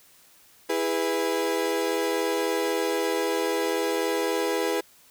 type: chord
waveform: 35% pulse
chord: E major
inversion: none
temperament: equal with one note detuned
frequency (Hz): 329.6 / 410.1 / 493.9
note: E4 / G#4 / B4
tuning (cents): 0 / -22 / 0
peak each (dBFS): -28 / -26 / -26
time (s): 0.69-4.81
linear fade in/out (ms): 10
effects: white hiss -56 dBFS RMS until 5.1 s